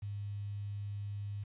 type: tone with quantisation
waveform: sine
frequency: 101.8 Hz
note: G#2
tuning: 34 cents flat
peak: -37 dBFS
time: 0.02-1.44 s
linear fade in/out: 10 ms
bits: 10
effects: resampled to 8000 Hz